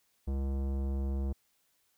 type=tone with tanh clipping; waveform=sine; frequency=67.9 Hz; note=C#2; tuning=35 cents flat; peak=-32 dBFS; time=0.27-1.33 s; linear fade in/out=10 ms; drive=17 dB; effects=white hiss -73 dBFS RMS until 1.97 s